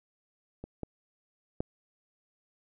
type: clicks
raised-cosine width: 2 ms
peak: -27 / -22 / -17 dBFS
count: 3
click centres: 0.64 / 0.833 / 1.605 s
effects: none